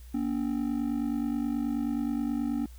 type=ring-modulated tone; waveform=triangle; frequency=261.6 Hz; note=C4; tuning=in tune; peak=-22 dBFS; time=0.14-2.66 s; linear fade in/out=5 ms; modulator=24.7 Hz; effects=added 60 Hz sine -44 dBFS peak until 2.78 s + white hiss -59 dBFS RMS until 2.78 s